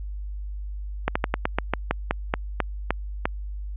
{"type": "slowing click train", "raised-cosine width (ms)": 0.5, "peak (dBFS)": -6, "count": 13, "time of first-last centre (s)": [1.08, 3.255], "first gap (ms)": 75, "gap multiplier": 1.15, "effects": ["added 50 Hz sine -30 dBFS peak until 3.76 s", "resampled to 8000 Hz"]}